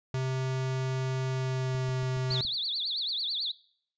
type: tone with pitch glide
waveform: square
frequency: 130.81 to 129.38 Hz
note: C3 to C3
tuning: 0 to -19 cents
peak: -29 dBFS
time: 0.14-2.41 s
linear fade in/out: 2 ms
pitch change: -19 cents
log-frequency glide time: 1.29-1.97 s
type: click train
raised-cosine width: 5 ms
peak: -32 dBFS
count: 6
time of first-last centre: 1.75-2.45 s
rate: 7.14 Hz
type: tone with vibrato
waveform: sine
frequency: 3951 Hz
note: B7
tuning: in tune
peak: -29 dBFS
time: 2.3-3.52 s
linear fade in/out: 10 ms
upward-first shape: triangle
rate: 9.1 Hz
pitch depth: 300 cents each way
effects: noise-tail reverb RT60 0.6 s tail -21 dB re dry + resampled to 16000 Hz